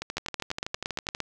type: two click trains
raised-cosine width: 0.2 ms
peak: -12 / -15 dBFS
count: 10 / 15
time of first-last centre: 0.17-1.203 / 0.02-1.149 s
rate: 8.71 / 12.4 Hz
effects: none